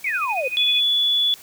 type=exponential sweep; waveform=sine; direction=down; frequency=2345 to 490.4 Hz; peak=-22 dBFS; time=0.04-0.48 s; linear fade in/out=5 ms
type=tone with tremolo; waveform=sine; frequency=2489 Hz; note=D#7; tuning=in tune; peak=-21 dBFS; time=0.06-0.81 s; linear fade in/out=10 ms; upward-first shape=sine; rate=13 Hz; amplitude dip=80%
type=tone; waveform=sine; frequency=3429 Hz; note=A7; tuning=45 cents flat; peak=-16 dBFS; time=0.57-1.34 s; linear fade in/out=0 ms
effects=white hiss -45 dBFS RMS until 1.42 s